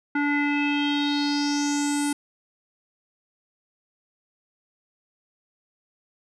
square tone with low-pass filter sweep, 289.3 Hz, D4, 26 cents flat, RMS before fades -24 dBFS, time 0.15-2.13 s, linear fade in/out 5 ms, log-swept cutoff 1700 to 9700 Hz, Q 5.4, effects none

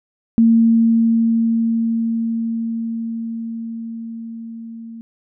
sine tone with level ramp, 228.2 Hz, A#3, 37 cents flat, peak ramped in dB -8 to -31 dBFS, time 0.38-5.01 s, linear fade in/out 0 ms, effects none

